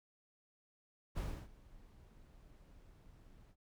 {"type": "noise with ADSR envelope", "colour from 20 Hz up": "brown", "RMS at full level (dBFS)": -37, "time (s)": [1.15, 3.56], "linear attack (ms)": 27, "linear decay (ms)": 300, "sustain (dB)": -23, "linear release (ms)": 64, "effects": []}